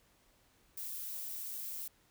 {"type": "noise", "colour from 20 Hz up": "violet", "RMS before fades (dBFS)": -42, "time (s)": [0.77, 1.88], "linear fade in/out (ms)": 5, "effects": ["pink hiss -69 dBFS RMS until 2.1 s"]}